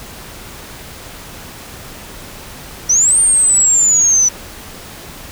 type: linear two-way sweep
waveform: sine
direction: up then down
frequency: 5720 to 8870 to 5920 Hz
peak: -8 dBFS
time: 2.89-4.29 s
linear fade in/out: 10 ms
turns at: 3.19 s
effects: pink hiss -33 dBFS RMS until 5.31 s